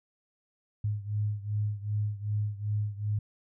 sine beating tone pair, 103.83 / 106.43 Hz, G#2 / G#2, 0 / +43 cents, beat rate 2.6 Hz, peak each -30 / -33 dBFS, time 0.84-3.19 s, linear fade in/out 5 ms, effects none

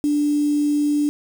sine tone with quantisation, 293.7 Hz, D4, in tune, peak -16 dBFS, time 0.04-1.09 s, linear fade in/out 0 ms, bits 6, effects none

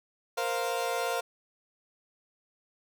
30% pulse chord, Bb suspended second, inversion none, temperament equal, 466.2 / 523.3 / 698.5 Hz, Bb4 / C5 / F5, 0 / 0 / 0 cents, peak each -31 / -31 / -30 dBFS, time 0.37-1.21 s, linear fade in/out 10 ms, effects none

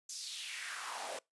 pink noise with high-pass filter sweep, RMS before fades -43 dBFS, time 0.09-1.19 s, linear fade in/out 5 ms, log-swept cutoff 6200 to 520 Hz, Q 2.9, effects noise-tail reverb RT60 0.2 s tail -24 dB re dry + resampled to 24000 Hz

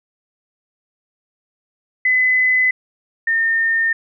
sine tone pair in turn, 2017 / 1819.8 Hz, B6 / A#6, +36 / -42 cents, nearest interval major second, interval 178 cents, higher first, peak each -12 / -14 dBFS, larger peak first, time 2.05-2.71 / 3.27-3.93 s, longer neither, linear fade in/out 5 ms, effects none

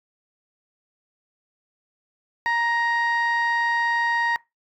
sine tone pair together, 937 / 1874 Hz, A#5 / A#6, +9 / +9 cents, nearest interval octave, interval 1200 cents, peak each -20 dBFS, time 2.46-4.36 s, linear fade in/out 0 ms, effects noise-tail reverb RT60 0.2 s tail -23 dB re dry + tanh soft clip ceiling -17 dBFS

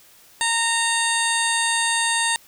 harmonic tone with a mistuned harmonic, 921 Hz, A#5, 21 cents flat, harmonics 1 / 2 / 3 / 4 / 5 / 7 / 8 / 9 / 10, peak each -25 / -24 / -29 / -26 / -31 / -34 / -34 / -26 / -30 dBFS, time 0.41-2.36 s, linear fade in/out 0 ms, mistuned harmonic 9, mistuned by +35 cents, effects white hiss -51 dBFS RMS until 2.47 s

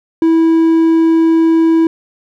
triangle tone, 326.7 Hz, E4, 15 cents flat, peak -5 dBFS, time 0.22-1.87 s, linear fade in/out 2 ms, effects none

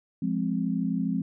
sine chord, F minor, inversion none, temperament equal, 174.61 / 207.7 / 261.6 Hz, F3 / Ab3 / C4, 0 / 0 / 0 cents, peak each -29 dBFS, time 0.22-1.22 s, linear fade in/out 5 ms, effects none

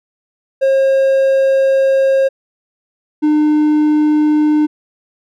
triangle tone pair in turn, 538 / 302.5 Hz, C5 / D#4, +48 / -49 cents, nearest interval minor seventh, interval 997 cents, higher first, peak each -7 dBFS, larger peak neither, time 0.61-2.29 / 3.22-4.67 s, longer first, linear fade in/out 20 ms, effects none

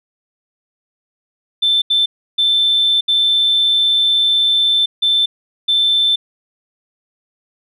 sine tone bursts at uneven times, 3542 Hz, A7, 11 cents sharp, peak -10 dBFS, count 6, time 1.62-1.82 / 1.9-2.06 / 2.38-3.01 / 3.08-4.86 / 5.02-5.26 / 5.68-6.16 s, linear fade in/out 10 ms, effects tanh soft clip ceiling -6 dBFS

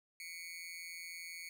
sawtooth tone with amplitude modulation, 2217 Hz, C#7, in tune, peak -38 dBFS, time 0.2-1.49 s, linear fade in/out 2 ms, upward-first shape sine, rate 170 Hz, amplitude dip 85%, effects none

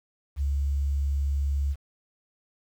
sine tone, 70.1 Hz, C#2, 20 cents sharp, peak -23 dBFS, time 0.36-1.76 s, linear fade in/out 50 ms, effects 9-bit

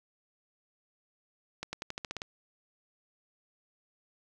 accelerating click train, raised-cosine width 0.2 ms, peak -19 dBFS, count 9, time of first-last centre 1.63-2.219 s, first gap 100 ms, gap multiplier 0.91, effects none

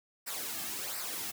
white noise with flanger, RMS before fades -38 dBFS, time 0.26-1.32 s, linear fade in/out 20 ms, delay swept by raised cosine 0.3 to 2.1 ms, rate 1.4 Hz, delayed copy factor -0.65, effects none

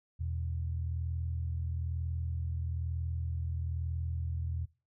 sine tone pair together, 82.41 / 123.48 Hz, E2 / B2, 0 / 0 cents, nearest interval perfect fifth, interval 700 cents, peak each -33 / -40 dBFS, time 0.19-4.66 s, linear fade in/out 20 ms, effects noise-tail reverb RT60 0.3 s tail -20 dB re dry

